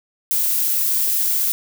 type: noise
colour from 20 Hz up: violet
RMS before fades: -19 dBFS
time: 0.31-1.52 s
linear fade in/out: 0 ms
effects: none